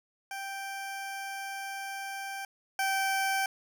20% pulse tone pair in turn, 784 / 776.3 Hz, G5 / G5, 0 / -17 cents, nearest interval unison, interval 17 cents, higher first, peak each -31 / -22 dBFS, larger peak second, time 0.31-2.45 / 2.79-3.46 s, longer first, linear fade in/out 2 ms, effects none

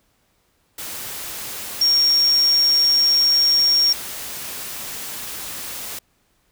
sine tone in noise, 5550 Hz, F8, 12 cents flat, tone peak -13 dBFS, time 1.81-3.93 s, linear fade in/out 5 ms, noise white, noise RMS -31 dBFS, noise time 0.78-5.99 s, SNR +15 dB, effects pink hiss -64 dBFS RMS until 6.51 s

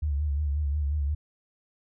sine tone with vibrato, 73 Hz, D2, 10 cents flat, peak -24 dBFS, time 0.02-1.15 s, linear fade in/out 10 ms, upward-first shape sine, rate 5.6 Hz, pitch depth 76 cents each way, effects none

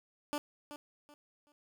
15% pulse tone with echo, 293.7 Hz, D4, in tune, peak -27 dBFS, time 0.33-0.38 s, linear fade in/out 0 ms, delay 380 ms, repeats 3, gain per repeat -11 dB, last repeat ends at 1.52 s, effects none

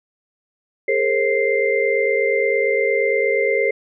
sine tone cluster, 410.2 / 458.8 / 537 / 2091 Hz, G#4 / A#4 / C5 / C7, -21 / -28 / +45 / -2 cents, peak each -21 dBFS, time 0.88-3.71 s, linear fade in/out 5 ms, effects none

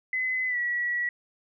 sine tone with pitch glide, 2028 to 1933.1 Hz, B6 to B6, +45 to -38 cents, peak -25 dBFS, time 0.13-1.09 s, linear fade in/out 2 ms, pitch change -83 cents, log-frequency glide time 0.47-0.58 s, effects none

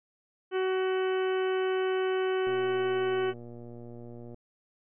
harmonic tone, 375.5 Hz, F#4, 26 cents sharp, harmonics 1 / 2 / 3 / 4 / 5 / 6 / 7 / 8, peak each -26 / -38 / -40 / -39 / -45 / -47 / -48 / -44 dBFS, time 0.51-3.34 s, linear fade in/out 50 ms
click train, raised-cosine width 2 ms, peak -33 dBFS, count 224, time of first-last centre 2.47-4.344 s, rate 119 Hz
effects none

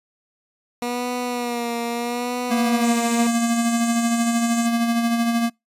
15% pulse tone with vibrato, 240.8 Hz, B3, 44 cents flat, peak -17 dBFS, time 0.82-3.27 s, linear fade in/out 2 ms, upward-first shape sine, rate 0.77 Hz, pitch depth 43 cents each way
square tone with tremolo, 233.1 Hz, A#3, in tune, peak -17 dBFS, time 2.5-5.5 s, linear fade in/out 20 ms, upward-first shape sine, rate 13 Hz, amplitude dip 40%
white band-pass noise, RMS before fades -34 dBFS, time 2.83-4.67 s, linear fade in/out 10 ms, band 6200 to 8700 Hz, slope 96 dB/octave
effects noise-tail reverb RT60 0.2 s tail -26 dB re dry + resampled to 32000 Hz

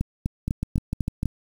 two click trains, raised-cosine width 5 ms, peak -12 / -11 dBFS, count 6 / 6, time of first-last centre 0.48-1.231 / 0.01-1.257 s, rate 6.66 / 4.01 Hz, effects 7-bit

